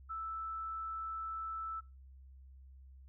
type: tone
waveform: sine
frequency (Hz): 1318.5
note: E6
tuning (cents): 0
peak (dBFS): -38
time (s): 0.09-1.81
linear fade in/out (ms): 20
effects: noise-tail reverb RT60 0.2 s tail -17 dB re dry + added 66 Hz sine -53 dBFS peak until 3.08 s